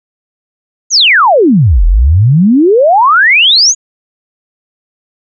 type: exponential two-way sweep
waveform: sine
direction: down then up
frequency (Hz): 6930 to 38.83 to 6930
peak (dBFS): -3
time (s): 0.9-3.75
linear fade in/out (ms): 50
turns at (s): 1.85
effects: none